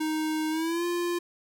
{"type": "tone with pitch glide", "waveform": "square", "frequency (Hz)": [311.9, 348.1], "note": ["D#4", "F4"], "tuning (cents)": [4, -6], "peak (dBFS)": -27, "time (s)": [0, 1.19], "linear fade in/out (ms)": 10, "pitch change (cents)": 190, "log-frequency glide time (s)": [0.5, 0.85], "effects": []}